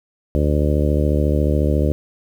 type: harmonic tone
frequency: 74.1 Hz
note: D2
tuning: 16 cents sharp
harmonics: 1 / 2 / 3 / 4 / 5 / 6 / 7 / 8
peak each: -17 / -22 / -25 / -24 / -26 / -28 / -26 / -28 dBFS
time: 0.35-1.92 s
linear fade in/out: 0 ms
effects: 8-bit